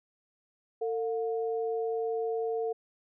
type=tone pair together; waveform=sine; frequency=451 / 715.4 Hz; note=A4 / F5; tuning=+43 / +41 cents; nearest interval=minor sixth; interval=798 cents; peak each=-29 / -37 dBFS; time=0.81-2.73 s; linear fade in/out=10 ms; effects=none